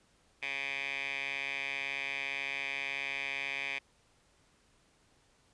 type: tone with band-pass filter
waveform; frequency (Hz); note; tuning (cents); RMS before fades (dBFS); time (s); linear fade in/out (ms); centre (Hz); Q
10% pulse; 138.1; C#3; -6; -37; 0.42-3.79; 10; 2500; 8.4
effects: pink hiss -68 dBFS RMS until 5.53 s + resampled to 22050 Hz